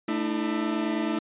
40% pulse chord, A suspended fourth, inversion none, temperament equal with one note detuned, 220 / 300.4 / 329.6 Hz, A3 / D4 / E4, 0 / +39 / 0 cents, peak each -29 dBFS, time 0.08-1.19 s, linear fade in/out 5 ms, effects resampled to 8000 Hz

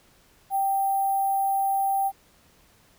sine tone with sample-and-hold, 784 Hz, G5, in tune, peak -21 dBFS, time 0.5-2.12 s, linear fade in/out 50 ms, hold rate 11025 Hz, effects pink hiss -59 dBFS RMS until 2.98 s

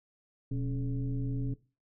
sine tone with frequency modulation, 124.2 Hz, B2, 10 cents sharp, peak -30 dBFS, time 0.51-1.54 s, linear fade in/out 5 ms, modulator 152 Hz, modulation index 1, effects noise-tail reverb RT60 0.3 s tail -17 dB re dry

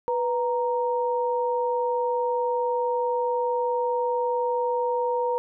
sine tone pair together, 492.9 / 932.3 Hz, B4 / A#5, -3 / 0 cents, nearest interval major seventh, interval 1103 cents, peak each -24 / -26 dBFS, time 0.08-5.38 s, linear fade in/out 0 ms, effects none

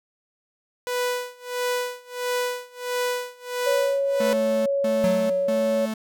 sawtooth tone with tremolo, 493.9 Hz, B4, in tune, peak -18 dBFS, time 0.87-4.33 s, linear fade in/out 0 ms, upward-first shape sine, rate 1.5 Hz, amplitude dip 95%
sine tone with pitch glide, 554.4 to 559.2 Hz, C#5 to C#5, 0 to +15 cents, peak -20 dBFS, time 3.66-5.86 s, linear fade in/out 10 ms, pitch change +15 cents, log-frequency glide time 4.07-5.33 s
45% pulse tone bursts, 219.2 Hz, A3, 6 cents flat, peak -26 dBFS, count 3, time 4.2-5.94 s, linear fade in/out 5 ms, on 460 ms, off 180 ms
square tone with exponential decay, 185 Hz, F#3, in tune, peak -22 dBFS, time 5.04-5.73 s, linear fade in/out 0 ms, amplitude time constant 150 ms
effects none

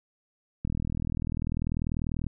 click train, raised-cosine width 5 ms, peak -18 dBFS, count 66, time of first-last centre 0.65-2.267 s, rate 40.2 Hz, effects none

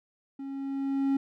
triangle tone with level ramp, 273.5 Hz, C#4, 23 cents flat, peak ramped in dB -34 to -20 dBFS, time 0.39-1.17 s, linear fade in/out 5 ms, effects none

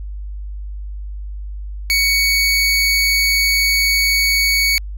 25% pulse tone, 2234 Hz, C#7, 13 cents sharp, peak -9 dBFS, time 1.9-4.78 s, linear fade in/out 0 ms, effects added 50 Hz sine -25 dBFS peak until 4.97 s

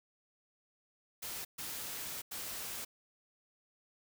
white noise bursts at uneven times, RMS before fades -42 dBFS, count 3, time 1.22-1.45 / 1.58-2.22 / 2.31-2.85 s, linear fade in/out 10 ms, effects none

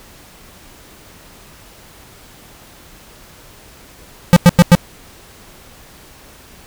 square tone bursts, 174.61 Hz, F3, in tune, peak -3 dBFS, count 4, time 4.33-4.751 s, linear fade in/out 0 ms, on 34 ms, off 95 ms, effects pink hiss -42 dBFS RMS until 6.66 s

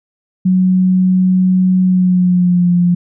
sine tone with pitch glide, 185 to 175.83 Hz, F#3 to F3, 0 to +12 cents, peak -8 dBFS, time 0.45-2.95 s, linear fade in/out 10 ms, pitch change -88 cents, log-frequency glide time 1.83-2.71 s, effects none

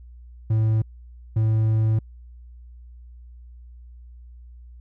triangle tone bursts at uneven times, 110 Hz, A2, in tune, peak -15 dBFS, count 2, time 0.5-0.82 / 1.36-1.99 s, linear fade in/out 5 ms, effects added 60 Hz sine -41 dBFS peak until 4.8 s

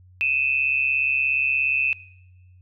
sine tone pair together, 2510 / 2647 Hz, D#7 / E7, +15 / +7 cents, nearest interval minor second, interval 92 cents, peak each -22 dBFS, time 0.21-1.93 s, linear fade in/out 0 ms, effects noise-tail reverb RT60 1.0 s tail -21 dB re dry + added 91 Hz sine -48 dBFS peak until 2.61 s

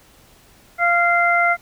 harmonic tone, 693 Hz, F5, 14 cents flat, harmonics 1 / 2 / 3, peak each -18 / -18 / -18 dBFS, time 0.78-1.57 s, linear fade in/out 50 ms, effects pink hiss -51 dBFS RMS until 1.61 s

